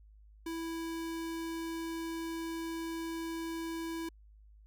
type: tone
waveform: square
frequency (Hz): 329.6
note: E4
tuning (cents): 0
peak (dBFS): -37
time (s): 0.46-4.09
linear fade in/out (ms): 5
effects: added 52 Hz sine -55 dBFS peak until 4.66 s

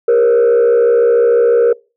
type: tone with frequency modulation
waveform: sine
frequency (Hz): 471.2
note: A#4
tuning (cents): +19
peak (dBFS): -5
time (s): 0.08-1.73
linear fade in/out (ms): 5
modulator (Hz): 66.1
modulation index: 0.62
effects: noise-tail reverb RT60 0.3 s tail -26 dB re dry + tanh soft clip ceiling -6 dBFS

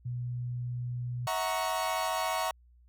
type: tone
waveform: sine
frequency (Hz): 122.5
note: B2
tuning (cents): -14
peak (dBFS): -32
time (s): 0.05-1.27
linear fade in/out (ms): 10
type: chord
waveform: 40% pulse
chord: F# dominant seventh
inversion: third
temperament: equal with one note detuned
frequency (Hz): 645.7 / 740 / 932.3 / 1108.7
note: E5 / F#5 / A#5 / C#6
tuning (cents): -36 / 0 / 0 / 0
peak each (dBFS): -34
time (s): 1.27-2.51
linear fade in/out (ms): 2
effects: added 60 Hz sine -57 dBFS peak until 2.88 s

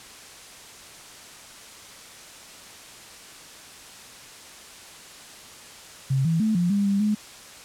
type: tone with pitch steps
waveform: sine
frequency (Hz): 134.2 / 163.8 / 218.3 / 175.4 / 201.5 / 198.9 / 211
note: C3 / E3 / A3 / F3 / G3 / G3 / G#3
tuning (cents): +44 / -11 / -13 / +8 / +48 / +25 / +28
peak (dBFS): -19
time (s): 6.1-7.15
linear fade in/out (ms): 10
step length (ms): 150
effects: white hiss -44 dBFS RMS until 7.64 s + low-pass 9000 Hz 12 dB/octave

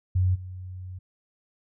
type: tone with level steps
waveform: sine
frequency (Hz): 92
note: F#2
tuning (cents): -9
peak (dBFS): -19 / -35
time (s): 0.15-0.99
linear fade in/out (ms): 10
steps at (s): 0.34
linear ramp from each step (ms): 20
effects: none

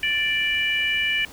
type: harmonic tone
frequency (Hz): 587.3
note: D5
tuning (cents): 0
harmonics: 3 / 4 / 5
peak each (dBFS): -26 / -23 / -25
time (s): 0.03-1.25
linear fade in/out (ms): 2
effects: pink hiss -44 dBFS RMS until 1.32 s

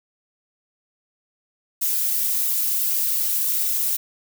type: noise with flanger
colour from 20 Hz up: violet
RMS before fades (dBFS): -22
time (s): 1.81-3.97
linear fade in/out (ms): 10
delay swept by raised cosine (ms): 1.2 to 4.4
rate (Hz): 3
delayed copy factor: -1
effects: none

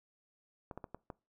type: clicks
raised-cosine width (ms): 1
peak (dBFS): -29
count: 5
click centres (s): 0.712 / 0.776 / 0.842 / 0.946 / 1.102
effects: noise-tail reverb RT60 0.3 s tail -23 dB re dry

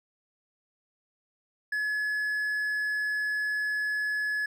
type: tone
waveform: triangle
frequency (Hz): 1702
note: G#6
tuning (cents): +42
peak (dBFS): -25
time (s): 1.72-4.46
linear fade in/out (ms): 5
effects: none

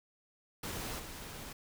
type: noise with level steps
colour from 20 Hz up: pink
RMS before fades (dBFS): -40 / -46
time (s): 0.63-1.53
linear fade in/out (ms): 5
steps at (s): 0.98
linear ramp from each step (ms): 20
effects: none

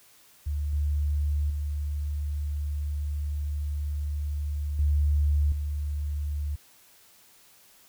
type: tone with level steps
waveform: sine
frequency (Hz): 73.42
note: D2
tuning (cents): 0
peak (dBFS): -26 / -23 / -27 / -20 / -27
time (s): 0.46-6.56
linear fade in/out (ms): 10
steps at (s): 0.73 / 1.5 / 4.79 / 5.52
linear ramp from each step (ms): 2
effects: white hiss -57 dBFS RMS until 7.88 s

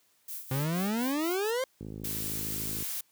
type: noise with tremolo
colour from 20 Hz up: violet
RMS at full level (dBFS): -38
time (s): 0.28-1.51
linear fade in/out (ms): 5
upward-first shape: sine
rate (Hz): 4.2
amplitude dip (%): 70
type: exponential sweep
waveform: 40% pulse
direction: up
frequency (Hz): 128.6 to 537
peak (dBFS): -27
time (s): 0.51-1.64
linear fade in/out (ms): 2
type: click train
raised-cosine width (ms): 3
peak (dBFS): -27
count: 55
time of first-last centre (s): 1.81-2.825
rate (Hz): 53.2
type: noise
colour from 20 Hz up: blue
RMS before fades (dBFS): -35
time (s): 2.04-3.01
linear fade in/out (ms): 5
effects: white hiss -68 dBFS RMS until 3.11 s + high-pass 60 Hz 12 dB/octave

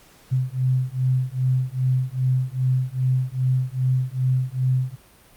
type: beating tone pair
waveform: sine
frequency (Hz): 127.7 / 130.2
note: C3 / C3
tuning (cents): -42 / -8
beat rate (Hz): 2.5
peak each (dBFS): -22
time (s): 0.31-4.96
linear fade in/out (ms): 20
effects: pink hiss -52 dBFS RMS until 5.36 s + Opus 48 kbps

